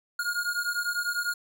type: beating tone pair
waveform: square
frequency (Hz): 1424 / 1434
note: F6 / F6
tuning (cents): +33 / +45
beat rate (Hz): 10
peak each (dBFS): -31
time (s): 0.19-1.34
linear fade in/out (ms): 5
effects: none